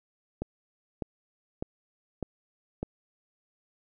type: click train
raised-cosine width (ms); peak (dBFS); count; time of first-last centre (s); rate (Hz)
2; -18; 5; 0.42-2.83; 1.66
effects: none